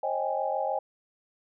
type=chord; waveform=sine; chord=Ab major seventh; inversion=first; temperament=equal with one note detuned; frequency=535.2 / 622.3 / 784 / 830.6 Hz; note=C5 / Eb5 / G5 / Ab5; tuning=+39 / 0 / 0 / 0 cents; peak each=-32 dBFS; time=0.03-0.79 s; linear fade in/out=5 ms; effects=none